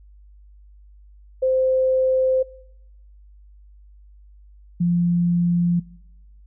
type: tone pair in turn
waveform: sine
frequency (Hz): 520 / 173.53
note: C5 / F3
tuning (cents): -11 / -11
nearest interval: octave + perfect fifth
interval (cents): 1900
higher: first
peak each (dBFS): -16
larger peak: neither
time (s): 1.42-2.43 / 4.8-5.8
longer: first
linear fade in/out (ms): 10
effects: noise-tail reverb RT60 0.9 s tail -23 dB re dry + added 50 Hz sine -45 dBFS peak until 6.46 s